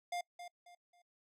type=tone with echo; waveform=square; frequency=704 Hz; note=F5; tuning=14 cents sharp; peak=-37 dBFS; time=0.12-0.21 s; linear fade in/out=5 ms; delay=270 ms; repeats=3; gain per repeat=-10 dB; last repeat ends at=1.02 s; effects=noise-tail reverb RT60 0.1 s tail -25 dB re dry + low-pass 10000 Hz 12 dB/octave